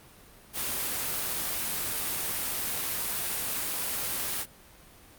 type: noise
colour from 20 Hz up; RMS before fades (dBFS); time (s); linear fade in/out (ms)
white; -31; 0.53-4.46; 50
effects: pink hiss -53 dBFS RMS until 5.18 s + Opus 32 kbps